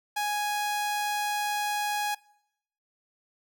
sawtooth tone, 830.6 Hz, G#5, in tune, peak -23 dBFS, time 0.16-2.15 s, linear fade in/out 10 ms, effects noise-tail reverb RT60 0.8 s tail -24 dB re dry

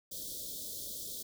white band-stop noise, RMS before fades -42 dBFS, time 0.11-1.23 s, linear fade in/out 10 ms, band 620 to 3300 Hz, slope 96 dB/octave, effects none

